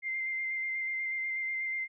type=tone with vibrato; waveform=sine; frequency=2092 Hz; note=C7; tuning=1 cent flat; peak=-31 dBFS; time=0.02-1.88 s; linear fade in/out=50 ms; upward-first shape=square; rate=8.2 Hz; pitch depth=13 cents each way; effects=none